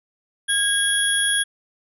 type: tone cluster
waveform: sine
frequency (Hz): 1637 / 3330 / 10430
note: G#6 / G#7 / E9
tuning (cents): -25 / +4 / -19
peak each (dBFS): -21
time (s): 0.48-1.44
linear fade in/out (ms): 20
effects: tanh soft clip ceiling -11 dBFS